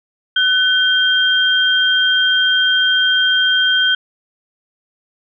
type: tone pair together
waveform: sine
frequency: 1507 / 3193 Hz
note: F#6 / G7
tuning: +31 / +31 cents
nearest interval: octave + minor second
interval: 1300 cents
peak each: -14 dBFS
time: 0.36-3.95 s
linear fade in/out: 5 ms
effects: none